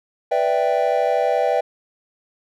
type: chord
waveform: triangle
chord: E minor seventh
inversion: second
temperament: equal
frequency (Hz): 493.9 / 587.3 / 659.3 / 784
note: B4 / D5 / E5 / G5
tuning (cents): 0 / 0 / 0 / 0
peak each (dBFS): -20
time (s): 0.31-1.61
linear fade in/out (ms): 10
effects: none